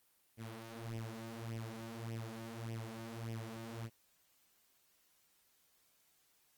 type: tone with flanger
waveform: sawtooth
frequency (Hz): 113.6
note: A#2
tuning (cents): -44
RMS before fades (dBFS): -45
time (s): 0.37-3.9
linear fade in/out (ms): 50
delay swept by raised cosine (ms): 0.35 to 5.55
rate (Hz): 1.7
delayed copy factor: +0.75
effects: white hiss -73 dBFS RMS until 6.57 s + Opus 24 kbps